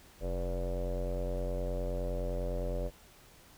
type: tone with low-pass filter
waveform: square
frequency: 44.88 Hz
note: F1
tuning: 48 cents sharp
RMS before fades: -34 dBFS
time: 0.2-2.91 s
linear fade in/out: 50 ms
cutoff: 550 Hz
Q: 9.1
effects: pink hiss -58 dBFS RMS until 3.57 s